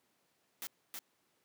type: noise with echo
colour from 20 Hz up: white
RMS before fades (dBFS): -42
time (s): 0.62-0.67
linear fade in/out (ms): 0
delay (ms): 320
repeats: 1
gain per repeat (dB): -2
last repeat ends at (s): 0.99
effects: pink hiss -75 dBFS RMS until 1.44 s + high-pass 200 Hz 12 dB/octave